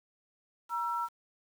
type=tone pair together; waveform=sine; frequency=949.1 / 1340 Hz; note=A#5 / E6; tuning=+31 / +28 cents; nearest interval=tritone; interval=597 cents; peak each=-33 / -33 dBFS; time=0.69-1.09 s; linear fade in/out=50 ms; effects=9-bit